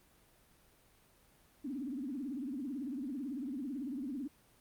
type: tone with vibrato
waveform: sine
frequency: 267.8 Hz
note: C4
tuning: 40 cents sharp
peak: -37 dBFS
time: 1.64-4.28 s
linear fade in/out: 10 ms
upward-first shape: triangle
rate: 18 Hz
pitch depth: 250 cents each way
effects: pink hiss -66 dBFS RMS until 4.6 s + Opus 32 kbps